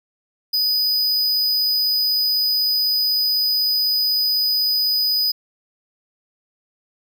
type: tone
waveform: square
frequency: 4978 Hz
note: D#8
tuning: in tune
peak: -17 dBFS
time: 0.53-5.32 s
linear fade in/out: 10 ms
effects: none